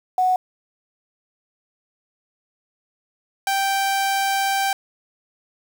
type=tone pair in turn; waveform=sine / sawtooth; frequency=739 / 782.9 Hz; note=F#5 / G5; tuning=-2 / -2 cents; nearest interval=minor second; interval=100 cents; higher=second; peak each=-15 dBFS; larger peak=neither; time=0.18-0.36 / 3.47-4.73 s; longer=second; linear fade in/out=2 ms; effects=7-bit